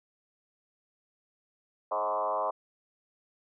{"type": "tone with frequency modulation", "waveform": "sine", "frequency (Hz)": 830.6, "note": "G#5", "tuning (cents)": 0, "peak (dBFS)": -27, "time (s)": [1.91, 2.51], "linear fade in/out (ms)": 10, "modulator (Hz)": 99.4, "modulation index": 3.1, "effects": []}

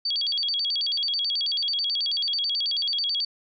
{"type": "tone with vibrato", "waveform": "sine", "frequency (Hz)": 3900, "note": "B7", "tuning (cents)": -23, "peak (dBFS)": -23, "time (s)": [0.05, 3.25], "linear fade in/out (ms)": 5, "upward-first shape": "square", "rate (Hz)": 9.2, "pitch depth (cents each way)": 280, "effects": []}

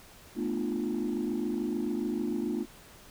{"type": "chord", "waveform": "sine", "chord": "B half-diminished seventh", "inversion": "third", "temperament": "equal with one note detuned", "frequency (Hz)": [220, 246.9, 300.5, 349.2], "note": ["A3", "B3", "D4", "F4"], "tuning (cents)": [0, 0, 40, 0], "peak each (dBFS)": -33, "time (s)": [0.35, 2.66], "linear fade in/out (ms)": 50, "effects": ["tanh soft clip ceiling -23 dBFS", "pink hiss -53 dBFS RMS until 3.1 s"]}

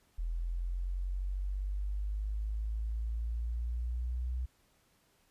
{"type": "linear sweep", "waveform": "sine", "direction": "up", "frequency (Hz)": [41.37, 62.6], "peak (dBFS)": -32, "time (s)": [0.18, 4.46], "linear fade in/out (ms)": 10, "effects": ["pink hiss -70 dBFS RMS until 5.3 s", "resampled to 32000 Hz"]}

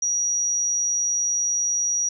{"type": "tone", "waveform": "sine", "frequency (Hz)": 5770, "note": "F#8", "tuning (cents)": -44, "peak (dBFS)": -20, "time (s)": [0.02, 2.09], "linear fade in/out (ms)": 5, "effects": []}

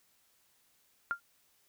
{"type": "tone with exponential decay", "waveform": "sine", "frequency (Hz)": 1396.9, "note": "F6", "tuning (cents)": 0, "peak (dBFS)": -25, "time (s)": [1.11, 1.2], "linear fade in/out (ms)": 0, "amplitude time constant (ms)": 19, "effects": ["white hiss -70 dBFS RMS until 1.68 s"]}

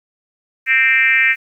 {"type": "tone with frequency modulation", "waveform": "sine", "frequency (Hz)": 2093, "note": "C7", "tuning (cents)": 0, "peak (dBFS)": -10, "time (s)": [0.66, 1.36], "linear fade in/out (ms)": 50, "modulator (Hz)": 257, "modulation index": 1.6, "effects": ["8-bit"]}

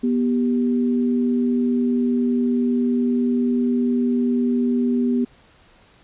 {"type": "tone pair together", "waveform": "sine", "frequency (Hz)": [243.8, 393.7], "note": ["B3", "G4"], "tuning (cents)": [-22, 8], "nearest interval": "minor sixth", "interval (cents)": 830, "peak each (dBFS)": [-17, -26], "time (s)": [0.03, 5.25], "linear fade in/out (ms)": 10, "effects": ["pink hiss -53 dBFS RMS until 6.03 s", "resampled to 8000 Hz"]}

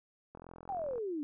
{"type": "click train", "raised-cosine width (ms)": 1, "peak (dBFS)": -35, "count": 28, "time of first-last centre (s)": [0.35, 0.981], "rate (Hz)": 42.8}
{"type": "exponential sweep", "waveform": "sine", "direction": "down", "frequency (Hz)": [821, 282.7], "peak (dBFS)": -34, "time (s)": [0.69, 1.23], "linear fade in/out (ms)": 0}
{"effects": []}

